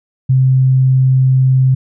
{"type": "tone", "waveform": "sine", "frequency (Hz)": 130.81, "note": "C3", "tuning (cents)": 0, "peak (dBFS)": -7, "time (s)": [0.29, 1.75], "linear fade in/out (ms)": 10, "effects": []}